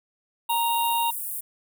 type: harmonic tone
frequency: 932.3 Hz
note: A#5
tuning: in tune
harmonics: 1 / 3 / 4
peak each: -22 / -32 / -34 dBFS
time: 0.49-1.11 s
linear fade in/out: 10 ms
type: high-pass noise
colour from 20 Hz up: pink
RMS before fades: -32 dBFS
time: 0.49-1.41 s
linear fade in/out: 10 ms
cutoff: 9300 Hz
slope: 48 dB/octave
effects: none